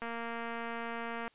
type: click train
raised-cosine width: 0.5 ms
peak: -25 dBFS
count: 293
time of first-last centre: 0.02-1.279 s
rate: 232 Hz
effects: white hiss -66 dBFS RMS until 1.34 s + resampled to 8000 Hz